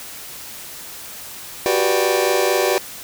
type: chord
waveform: sawtooth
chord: G major seventh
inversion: third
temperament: just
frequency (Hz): 367.5 / 392 / 490 / 588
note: F#4 / G4 / B4 / D5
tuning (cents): -12 / 0 / -14 / +2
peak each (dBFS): -17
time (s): 1.66-2.78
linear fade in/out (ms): 0
effects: white hiss -35 dBFS RMS until 3.03 s